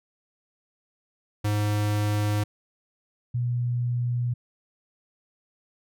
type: tone pair in turn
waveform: square / sine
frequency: 104.5 / 121.53 Hz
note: G#2 / B2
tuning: +11 / -27 cents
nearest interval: minor third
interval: 262 cents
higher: second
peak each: -23 dBFS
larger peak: neither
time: 1.44-2.44 / 3.34-4.34 s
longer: neither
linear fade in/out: 10 ms
effects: none